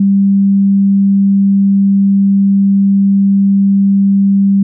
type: tone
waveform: sine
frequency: 197.3 Hz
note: G3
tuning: 11 cents sharp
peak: -6 dBFS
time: 0-4.63 s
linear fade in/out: 5 ms
effects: none